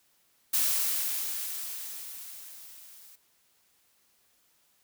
blue noise with level ramp, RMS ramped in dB -25 to -53 dBFS, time 0.53-3.16 s, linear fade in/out 10 ms, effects white hiss -68 dBFS RMS until 4.83 s

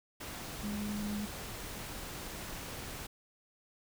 sine tone in noise, 207.7 Hz, G#3, in tune, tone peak -35 dBFS, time 0.63-1.26 s, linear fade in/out 10 ms, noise pink, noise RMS -43 dBFS, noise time 0.2-3.07 s, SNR +5 dB, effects none

